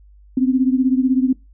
sine beating tone pair, 255 / 271 Hz, C4 / C#4, -44 / -39 cents, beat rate 16 Hz, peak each -15 / -18 dBFS, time 0.37-1.33 s, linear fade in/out 5 ms, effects noise-tail reverb RT60 0.2 s tail -20 dB re dry + added 50 Hz sine -44 dBFS peak until 1.53 s

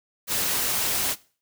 white noise, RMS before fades -25 dBFS, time 0.27-1.16 s, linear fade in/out 50 ms, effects noise-tail reverb RT60 0.4 s tail -20 dB re dry

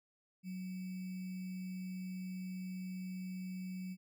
sine tone with sample-and-hold, 185 Hz, F#3, in tune, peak -40 dBFS, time 0.43-3.97 s, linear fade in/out 50 ms, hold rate 2450 Hz, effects none

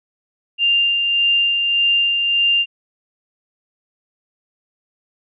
sine tone with tremolo, 2794 Hz, F7, in tune, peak -12 dBFS, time 0.58-2.66 s, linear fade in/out 50 ms, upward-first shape sine, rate 1.7 Hz, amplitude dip 35%, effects none

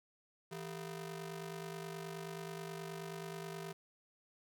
sawtooth ring-modulated tone, 279.4 Hz, C#4, 14 cents sharp, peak -36 dBFS, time 0.51-3.73 s, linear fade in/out 10 ms, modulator 115 Hz, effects none

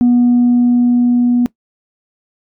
sine tone with level ramp, 243.2 Hz, B3, 26 cents flat, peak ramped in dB -5 to -8 dBFS, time 0.01-1.46 s, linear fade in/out 0 ms, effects noise-tail reverb RT60 0.1 s tail -20 dB re dry + tanh soft clip ceiling -5 dBFS

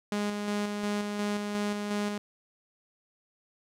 sawtooth tone with tremolo, 206.5 Hz, G#3, 10 cents flat, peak -24 dBFS, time 0.12-2.18 s, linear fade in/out 2 ms, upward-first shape square, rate 2.8 Hz, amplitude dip 35%, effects low-pass 9000 Hz 12 dB/octave + 11-bit

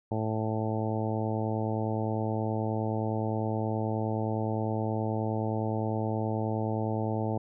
harmonic tone, 109.6 Hz, A2, 6 cents flat, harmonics 1 / 2 / 3 / 4 / 5 / 6 / 7 / 8, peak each -31 / -34 / -36 / -37 / -38 / -39 / -39 / -40 dBFS, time 0.11-7.38 s, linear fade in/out 5 ms, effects none

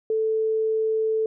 sine tone, 440 Hz, A4, in tune, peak -20 dBFS, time 0.1-1.26 s, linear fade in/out 2 ms, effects none

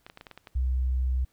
clicks, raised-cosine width 0.3 ms, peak -27 dBFS, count 8, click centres 0.065 / 0.099 / 0.174 / 0.211 / 0.268 / 0.313 / 0.376 / 0.472 s
sine tone, 63.8 Hz, C2, 43 cents flat, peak -23 dBFS, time 0.55-1.25 s, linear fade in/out 10 ms
effects pink hiss -68 dBFS RMS until 1.32 s

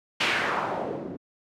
white noise with low-pass filter sweep, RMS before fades -28 dBFS, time 0.2-1.17 s, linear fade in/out 10 ms, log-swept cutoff 3100 to 270 Hz, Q 1.8, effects high-pass 150 Hz 12 dB/octave

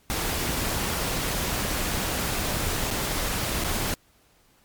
pink noise with dropouts, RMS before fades -27 dBFS, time 0.1-3.94 s, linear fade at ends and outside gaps 0 ms, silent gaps 2.905-2.911 / 3.639-3.645 s, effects pink hiss -61 dBFS RMS until 4.64 s + MP3 96 kbps

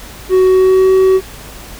triangle tone with pitch glide, 372.8 to 378.4 Hz, F#4 to F#4, +13 to +39 cents, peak -4 dBFS, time 0.29-1.21 s, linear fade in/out 50 ms, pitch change +26 cents, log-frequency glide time 0.45-0.91 s, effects added 50 Hz sine -36 dBFS peak until 1.79 s + pink hiss -33 dBFS RMS until 1.79 s

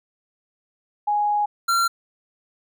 sine / square tone pair in turn, 830.6 / 1370 Hz, G#5 / F6, 0 / -34 cents, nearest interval major sixth, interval 866 cents, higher second, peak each -18 dBFS, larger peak neither, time 1.07-1.46 / 1.68-1.88 s, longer first, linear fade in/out 10 ms, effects none

